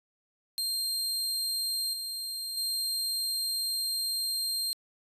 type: tone with level steps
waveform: sawtooth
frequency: 4186 Hz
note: C8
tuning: in tune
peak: -26 / -31 / -26 dBFS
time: 0.58-4.73 s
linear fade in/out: 0 ms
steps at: 1.93 / 2.57 s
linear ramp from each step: 5 ms
effects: resampled to 32000 Hz